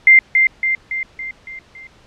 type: tone with echo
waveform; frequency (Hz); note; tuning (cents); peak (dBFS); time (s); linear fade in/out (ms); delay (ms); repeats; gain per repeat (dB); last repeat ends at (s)
sine; 2093; C7; 0; -4; 0.07-0.19; 2; 280; 6; -5; 1.87
effects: pink hiss -49 dBFS RMS until 2.06 s + low-pass 5000 Hz 12 dB/octave